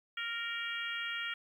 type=harmonic tone with a mistuned harmonic; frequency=465 Hz; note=A#4; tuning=4 cents flat; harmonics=3 / 4 / 5 / 6 / 7; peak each=-40 / -41 / -42 / -43 / -43 dBFS; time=0.17-1.34 s; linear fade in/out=5 ms; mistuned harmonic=6; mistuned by=+19 cents; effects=11-bit